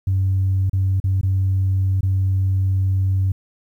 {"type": "tone with dropouts", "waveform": "sine", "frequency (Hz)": 95.4, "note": "G2", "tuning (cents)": -47, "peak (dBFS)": -14, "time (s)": [0.07, 3.32], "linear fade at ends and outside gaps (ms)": 5, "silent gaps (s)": [[0.697, 0.731], [1.001, 1.04], [1.212, 1.231], [2.009, 2.03]], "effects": ["tanh soft clip ceiling -12 dBFS", "9-bit"]}